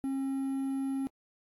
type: tone with quantisation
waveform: triangle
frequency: 269.8 Hz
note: C#4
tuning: 47 cents flat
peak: -28 dBFS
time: 0.04-1.07 s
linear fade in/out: 0 ms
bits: 9
effects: AAC 64 kbps